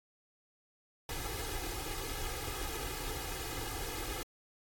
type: noise with comb filter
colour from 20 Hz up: pink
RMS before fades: -39 dBFS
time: 1.09-4.23 s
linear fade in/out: 2 ms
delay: 2.4 ms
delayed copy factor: +0.9
effects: AAC 64 kbps